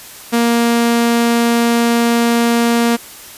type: tone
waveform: sawtooth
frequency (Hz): 234.5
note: A#3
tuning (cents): +11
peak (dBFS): -7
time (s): 0.32-2.97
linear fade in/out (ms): 20
effects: white hiss -35 dBFS RMS until 3.37 s + resampled to 32000 Hz